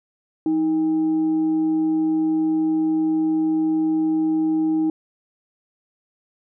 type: tone with frequency modulation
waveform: sine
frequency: 315.2 Hz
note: D#4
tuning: 23 cents sharp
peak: -17 dBFS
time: 0.46-4.9 s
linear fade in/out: 2 ms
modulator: 489 Hz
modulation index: 0.2
effects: none